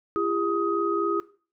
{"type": "tone cluster", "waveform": "sine", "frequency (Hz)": [339.6, 403.6, 1256], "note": ["F4", "G#4", "D#6"], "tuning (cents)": [-48, -49, 16], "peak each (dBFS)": -27, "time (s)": [0.16, 1.2], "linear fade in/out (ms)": 0, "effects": ["noise-tail reverb RT60 0.4 s tail -18 dB re dry"]}